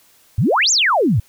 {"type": "exponential two-way sweep", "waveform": "sine", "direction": "up then down", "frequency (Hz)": [87.8, 7500, 87.8], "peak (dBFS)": -12, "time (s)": [0.38, 1.2], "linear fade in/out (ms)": 5, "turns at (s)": 0.71, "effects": ["white hiss -53 dBFS RMS until 1.28 s"]}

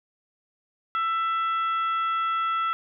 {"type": "harmonic tone", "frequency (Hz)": 665, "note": "E5", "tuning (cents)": 15, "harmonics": [2, 3, 4, 5], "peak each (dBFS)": [-23, -38, -40, -40], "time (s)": [0.95, 2.73], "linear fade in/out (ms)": 0, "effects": []}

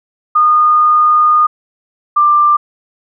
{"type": "tone pair in turn", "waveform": "sine", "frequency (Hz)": [1224, 1185.7], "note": ["D#6", "D6"], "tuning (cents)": [-29, 16], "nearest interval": "minor second", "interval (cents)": 55, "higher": "first", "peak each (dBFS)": -6, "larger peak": "neither", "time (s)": [[0.35, 1.47], [2.16, 2.57]], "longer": "first", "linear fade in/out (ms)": 10, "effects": []}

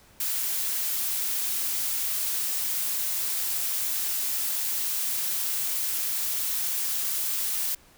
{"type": "noise", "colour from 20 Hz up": "blue", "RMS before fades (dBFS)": -28, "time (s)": [0.2, 7.75], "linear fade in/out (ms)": 5, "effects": ["pink hiss -56 dBFS RMS until 7.97 s"]}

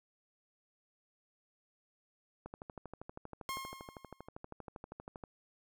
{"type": "click train", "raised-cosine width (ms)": 1, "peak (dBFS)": -31, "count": 36, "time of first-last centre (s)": [2.46, 5.238], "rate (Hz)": 12.6}
{"type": "tone with exponential decay", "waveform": "sawtooth", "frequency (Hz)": 1071, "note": "C6", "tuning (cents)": 40, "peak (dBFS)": -32, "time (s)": [3.49, 4.28], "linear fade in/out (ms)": 0, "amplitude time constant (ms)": 170}
{"effects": []}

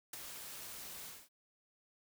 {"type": "noise with ADSR envelope", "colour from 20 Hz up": "white", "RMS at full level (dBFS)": -42, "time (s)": [0.13, 1.29], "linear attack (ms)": 5, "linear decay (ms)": 12, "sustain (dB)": -6, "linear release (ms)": 230, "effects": []}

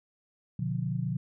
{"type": "chord", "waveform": "sine", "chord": "B diminished", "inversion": "none", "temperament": "just", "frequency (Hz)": [123.47, 148.16, 177.8], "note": ["B2", "D3", "F3"], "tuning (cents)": [0, 16, 31], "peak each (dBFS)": [-32, -33, -33], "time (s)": [0.59, 1.17], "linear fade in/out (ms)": 5, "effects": []}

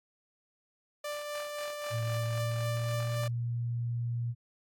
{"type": "tone with tremolo", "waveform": "sawtooth", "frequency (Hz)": 590, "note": "D5", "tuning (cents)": 8, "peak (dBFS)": -30, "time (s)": [1.04, 3.28], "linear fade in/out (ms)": 5, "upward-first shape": "triangle", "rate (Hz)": 3.8, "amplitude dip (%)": 40}
{"type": "tone with pitch glide", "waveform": "sine", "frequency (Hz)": [113.6, 118.63], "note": ["A#2", "A#2"], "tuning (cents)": [-44, 31], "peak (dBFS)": -30, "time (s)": [1.9, 4.35], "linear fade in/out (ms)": 50, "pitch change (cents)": 75, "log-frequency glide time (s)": [2.22, 3.21]}
{"effects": ["AAC 64 kbps"]}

